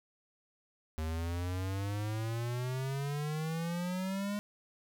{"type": "exponential sweep", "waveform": "square", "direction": "up", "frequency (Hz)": [77.78, 207.7], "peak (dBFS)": -34, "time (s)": [0.98, 4.39], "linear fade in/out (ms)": 0, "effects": []}